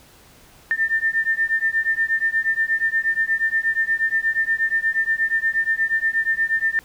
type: beating tone pair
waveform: sine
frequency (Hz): 1794 / 1802.4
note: A6 / A6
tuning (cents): +33 / +41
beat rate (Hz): 8.4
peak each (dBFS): -21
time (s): 0.71-6.79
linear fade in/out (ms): 0
effects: pink hiss -50 dBFS RMS until 6.84 s